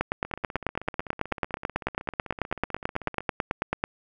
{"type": "two click trains", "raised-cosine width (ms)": 0.5, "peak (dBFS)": [-22, -9], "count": [48, 36], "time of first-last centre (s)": [[0.25, 3.206], [0.01, 3.839]], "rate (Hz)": [15.9, 9.14], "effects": []}